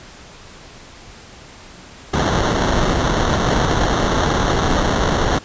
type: noise with sample-and-hold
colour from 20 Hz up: pink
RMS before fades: -17 dBFS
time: 2.13-5.39 s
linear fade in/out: 10 ms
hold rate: 2450 Hz
effects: pink hiss -40 dBFS RMS until 5.44 s + resampled to 16000 Hz